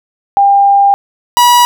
sine / 45% pulse tone pair in turn, 799 / 970.4 Hz, G5 / B5, +33 / -31 cents, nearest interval minor third, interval 336 cents, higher second, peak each -4 dBFS, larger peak neither, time 0.37-0.94 / 1.37-1.65 s, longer first, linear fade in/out 0 ms, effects none

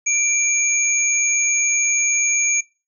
sine tone pair together, 2349 / 6644 Hz, D7 / G#8, 0 / 0 cents, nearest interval octave + tritone, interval 1800 cents, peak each -21 / -18 dBFS, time 0.06-2.61 s, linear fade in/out 10 ms, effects noise-tail reverb RT60 0.3 s tail -21 dB re dry

